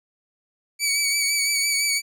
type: tone with vibrato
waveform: 15% pulse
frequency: 2274 Hz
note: C#7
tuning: 44 cents sharp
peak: -13 dBFS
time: 0.79-2.02 s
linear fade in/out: 50 ms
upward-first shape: sine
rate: 5.9 Hz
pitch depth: 30 cents each way
effects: none